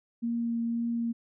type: tone with vibrato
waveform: sine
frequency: 233.1 Hz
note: A#3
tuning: in tune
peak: -27 dBFS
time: 0.22-1.13 s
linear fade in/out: 20 ms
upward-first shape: triangle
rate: 1.9 Hz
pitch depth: 11 cents each way
effects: none